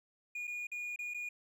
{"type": "tone with dropouts", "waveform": "triangle", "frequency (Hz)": 2441, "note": "D#7", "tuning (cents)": -34, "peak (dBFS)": -36, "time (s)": [0.35, 1.29], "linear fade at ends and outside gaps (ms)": 5, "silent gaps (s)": [[0.472, 0.476], [0.67, 0.716], [0.961, 0.989], [1.138, 1.144]], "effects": []}